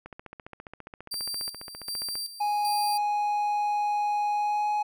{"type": "click train", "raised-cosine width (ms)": 0.5, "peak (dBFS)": -26, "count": 32, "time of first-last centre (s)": [0.06, 2.155], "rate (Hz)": 14.8}
{"type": "tone with tremolo", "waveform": "sawtooth", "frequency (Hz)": 4699, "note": "D8", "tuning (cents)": 0, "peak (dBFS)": -28, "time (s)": [1.11, 2.98], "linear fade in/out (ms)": 10, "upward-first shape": "square", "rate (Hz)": 1.3, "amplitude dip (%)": 70}
{"type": "tone with pitch glide", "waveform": "triangle", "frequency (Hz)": [830.6, 837.8], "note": ["G#5", "G#5"], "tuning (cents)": [0, 15], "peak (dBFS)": -22, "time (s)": [2.4, 4.83], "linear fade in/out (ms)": 10, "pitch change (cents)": 15, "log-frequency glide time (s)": [4.33, 4.69]}
{"effects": []}